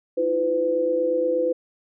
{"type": "tone cluster", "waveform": "sine", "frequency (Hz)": [319.3, 347.7, 505], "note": ["D#4", "F4", "B4"], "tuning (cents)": [45, -8, 39], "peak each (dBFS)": [-29, -28, -20], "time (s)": [0.17, 1.53], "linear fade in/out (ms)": 10, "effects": []}